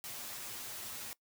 white noise with comb filter, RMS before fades -44 dBFS, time 0.04-1.13 s, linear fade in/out 0 ms, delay 8.4 ms, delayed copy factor +1, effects noise-tail reverb RT60 0.1 s tail -21 dB re dry

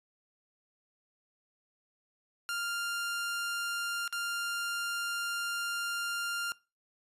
sawtooth tone with dropouts, 1396.9 Hz, F6, in tune, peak -29 dBFS, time 2.49-6.52 s, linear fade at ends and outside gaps 0 ms, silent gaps 4.078-4.126 s, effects noise-tail reverb RT60 0.3 s tail -22 dB re dry + resampled to 32000 Hz

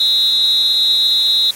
sine tone with amplitude modulation, 3848 Hz, B7, 46 cents flat, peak -6 dBFS, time 0-1.51 s, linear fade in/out 5 ms, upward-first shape sine, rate 291 Hz, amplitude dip 100%, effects white hiss -33 dBFS RMS until 1.55 s + MP3 64 kbps

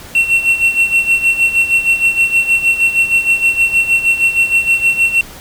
triangle tone with tremolo, 2716 Hz, F7, 49 cents flat, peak -5 dBFS, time 0.15-5.21 s, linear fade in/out 2 ms, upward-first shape sine, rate 6.4 Hz, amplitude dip 75%, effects pink hiss -34 dBFS RMS until 5.4 s

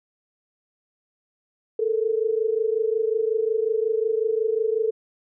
sine tone pair together, 435 / 460.5 Hz, A4 / A#4, -20 / -21 cents, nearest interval minor second, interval 99 cents, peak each -22 / -24 dBFS, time 1.79-4.91 s, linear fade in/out 5 ms, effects none

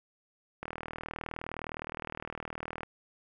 click train, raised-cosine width 0.5 ms, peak -22 dBFS, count 88, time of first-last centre 0.63-2.833 s, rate 39.5 Hz, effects none

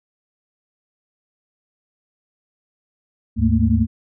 sine tone cluster, 73.8 / 102.2 / 219.5 / 230.1 Hz, D2 / G#2 / A3 / A#3, +9 / -27 / -4 / -22 cents, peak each -19 dBFS, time 3.36-3.87 s, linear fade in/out 50 ms, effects none

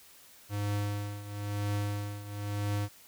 square tone with tremolo, 102.6 Hz, G#2, 21 cents flat, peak -29 dBFS, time 0.49-2.89 s, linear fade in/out 50 ms, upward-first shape triangle, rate 1 Hz, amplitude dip 80%, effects white hiss -56 dBFS RMS until 3.07 s

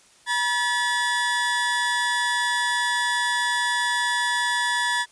30% pulse tone pair together, 965 / 1724.4 Hz, B5 / A6, -40 / -35 cents, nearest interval minor seventh, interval 1005 cents, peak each -22 / -21 dBFS, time 0.26-5.06 s, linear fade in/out 50 ms, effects white hiss -55 dBFS RMS until 5.11 s + resampled to 22050 Hz

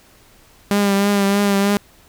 sawtooth tone with vibrato, 200.5 Hz, G3, 39 cents sharp, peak -10 dBFS, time 0.71-1.77 s, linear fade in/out 0 ms, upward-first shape triangle, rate 3.2 Hz, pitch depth 35 cents each way, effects pink hiss -50 dBFS RMS until 2.08 s

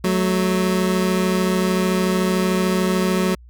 25% pulse tone pair together, 185 / 218.5 Hz, F#3 / A3, 0 / -12 cents, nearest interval minor third, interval 288 cents, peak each -14 / -20 dBFS, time 0.04-3.35 s, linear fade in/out 5 ms, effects added 60 Hz sine -41 dBFS peak until 3.49 s

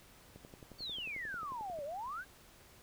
click train, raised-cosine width 2 ms, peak -38 dBFS, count 17, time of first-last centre 0.36-1.789 s, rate 11.2 Hz
sine exponential two-way sweep, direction down then up, 4618 to 551 to 1659 Hz, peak -39 dBFS, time 0.78-2.25 s, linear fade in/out 50 ms, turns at 1.84 s
effects pink hiss -60 dBFS RMS until 2.82 s

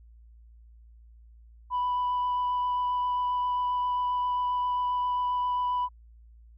sine tone with vibrato, 990 Hz, B5, 4 cents sharp, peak -23 dBFS, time 1.7-5.89 s, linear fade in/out 50 ms, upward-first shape triangle, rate 7.5 Hz, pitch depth 9 cents each way, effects tanh soft clip ceiling -23 dBFS + added 57 Hz sine -50 dBFS peak until 6.57 s

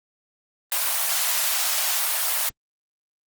white high-pass noise, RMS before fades -23 dBFS, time 0.72-2.49 s, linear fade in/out 0 ms, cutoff 590 Hz, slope 48 dB/octave, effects Opus 24 kbps

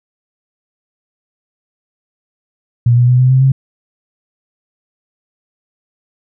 sine tone with pitch steps, 119.6 / 122.32 / 125.11 / 127.96 / 130.88 / 133.86 Hz, A#2 / B2 / B2 / C3 / C3 / C3, +45 / -16 / +23 / -38 / +1 / +40 cents, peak -6 dBFS, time 2.86-3.52 s, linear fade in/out 5 ms, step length 110 ms, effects none

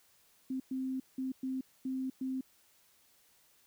sine tone bursts at uneven times, 261.6 Hz, C4, in tune, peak -33 dBFS, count 6, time 0.5-0.6 / 0.71-1 / 1.18-1.32 / 1.43-1.61 / 1.85-2.1 / 2.21-2.41 s, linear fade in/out 5 ms, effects white hiss -67 dBFS RMS until 3.66 s

